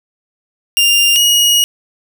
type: tone pair in turn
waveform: sawtooth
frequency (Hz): 2798 / 2890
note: F7 / F#7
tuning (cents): +3 / -41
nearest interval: minor second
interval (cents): 56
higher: second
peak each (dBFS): -5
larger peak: neither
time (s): 0.77-1.16 / 1.16-1.64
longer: second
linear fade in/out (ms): 0
effects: none

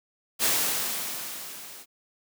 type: noise with level ramp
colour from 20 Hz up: white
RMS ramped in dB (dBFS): -22 to -45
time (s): 0.39-1.86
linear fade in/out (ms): 50
effects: high-pass 150 Hz 12 dB/octave

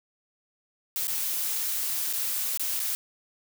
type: noise with dropouts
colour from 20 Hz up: blue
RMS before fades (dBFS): -29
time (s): 0.96-2.95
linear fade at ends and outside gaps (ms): 0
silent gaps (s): 1.071-1.081 / 2.128-2.135 / 2.574-2.596 / 2.795-2.801
effects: none

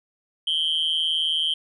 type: tone with amplitude modulation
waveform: triangle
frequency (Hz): 3136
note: G7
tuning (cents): 0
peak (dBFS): -14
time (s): 0.47-1.54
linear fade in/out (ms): 5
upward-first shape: sine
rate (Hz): 159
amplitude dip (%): 95
effects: tanh soft clip ceiling -14 dBFS + resampled to 24000 Hz

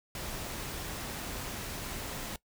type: noise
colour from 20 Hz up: pink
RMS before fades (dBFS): -39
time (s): 0.15-2.36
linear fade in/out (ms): 2
effects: noise-tail reverb RT60 0.1 s tail -20 dB re dry

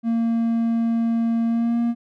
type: tone with pitch glide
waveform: triangle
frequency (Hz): 230 to 235.1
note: A#3 to A#3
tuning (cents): -23 to +15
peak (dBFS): -16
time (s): 0.03-1.95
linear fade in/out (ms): 50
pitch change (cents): +38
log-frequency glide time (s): 1.47-1.79
effects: none

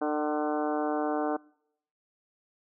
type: harmonic tone with a mistuned harmonic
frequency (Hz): 150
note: D3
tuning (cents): +37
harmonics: 2 / 3 / 4 / 5 / 6 / 7 / 8 / 9 / 10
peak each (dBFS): -30 / -33 / -34 / -33 / -41 / -40 / -42 / -44 / -43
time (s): 0.01-1.37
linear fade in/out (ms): 10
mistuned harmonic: 5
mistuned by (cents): +18
effects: noise-tail reverb RT60 0.7 s tail -25 dB re dry

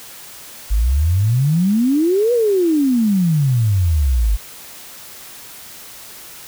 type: exponential two-way sweep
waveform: sine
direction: up then down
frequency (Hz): 48.52 to 493.9 to 48.52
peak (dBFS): -12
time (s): 0.7-4.37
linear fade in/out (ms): 20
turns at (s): 2.33
effects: white hiss -37 dBFS RMS until 6.47 s

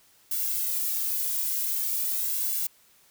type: noise with flanger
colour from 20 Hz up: violet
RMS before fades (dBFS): -28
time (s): 0.31-2.67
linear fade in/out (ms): 5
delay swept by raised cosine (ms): 1.6 to 2.23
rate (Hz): 0.45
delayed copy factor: -0.95
effects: white hiss -60 dBFS RMS until 3.1 s

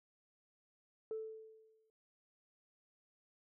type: tone with exponential decay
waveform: sine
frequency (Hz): 440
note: A4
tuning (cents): 0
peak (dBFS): -36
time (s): 1.11-1.9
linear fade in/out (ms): 1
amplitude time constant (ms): 170
effects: tanh soft clip ceiling -34 dBFS

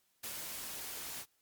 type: noise with ADSR envelope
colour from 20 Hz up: white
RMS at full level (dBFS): -41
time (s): 0.23-1.26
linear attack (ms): 12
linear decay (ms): 89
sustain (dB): -2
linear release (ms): 58
effects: white hiss -75 dBFS RMS until 1.41 s + MP3 96 kbps

